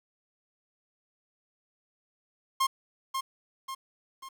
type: tone with echo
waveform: 45% pulse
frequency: 1066 Hz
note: C6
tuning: 32 cents sharp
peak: -23 dBFS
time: 2.6-2.67 s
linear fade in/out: 10 ms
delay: 540 ms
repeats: 3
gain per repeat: -6 dB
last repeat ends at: 4.29 s
effects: 10-bit